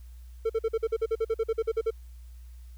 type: tone bursts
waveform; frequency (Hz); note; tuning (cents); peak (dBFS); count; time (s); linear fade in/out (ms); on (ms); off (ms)
triangle; 449.1; A4; +35; -21; 16; 0.45-1.907; 10; 47; 47
effects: added 60 Hz sine -43 dBFS peak until 2.77 s + white hiss -65 dBFS RMS until 2.77 s